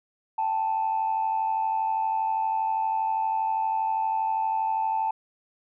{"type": "tone pair together", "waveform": "sine", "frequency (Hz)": [787.5, 880], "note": ["G5", "A5"], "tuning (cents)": [8, 0], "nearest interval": "major second", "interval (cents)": 192, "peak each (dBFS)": [-29, -23], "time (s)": [0.38, 5.11], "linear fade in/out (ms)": 5, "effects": ["tanh soft clip ceiling -18 dBFS"]}